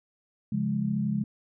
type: chord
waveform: sine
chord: Db major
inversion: none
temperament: equal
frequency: 138.59 / 174.61 / 207.7 Hz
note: Db3 / F3 / Ab3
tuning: 0 / 0 / 0 cents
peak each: -31 / -32 / -27 dBFS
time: 0.52-1.24 s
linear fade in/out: 5 ms
effects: none